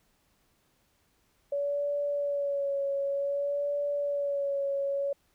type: tone with vibrato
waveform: sine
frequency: 566 Hz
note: C#5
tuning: 36 cents sharp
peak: -27 dBFS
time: 1.52-5.13 s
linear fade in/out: 5 ms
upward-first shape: sine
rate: 0.54 Hz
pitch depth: 31 cents each way
effects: pink hiss -70 dBFS RMS until 5.34 s